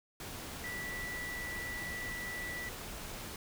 sine tone in noise, 1961 Hz, B6, 13 cents flat, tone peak -39 dBFS, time 0.64-2.69 s, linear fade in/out 2 ms, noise pink, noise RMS -44 dBFS, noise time 0.2-3.36 s, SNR +2 dB, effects none

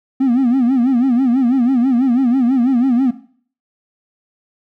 triangle tone with vibrato, 252.2 Hz, B3, 36 cents sharp, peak -8 dBFS, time 0.2-3.11 s, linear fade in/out 10 ms, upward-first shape sine, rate 6.1 Hz, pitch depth 140 cents each way, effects noise-tail reverb RT60 0.5 s tail -17 dB re dry + tanh soft clip ceiling -5 dBFS

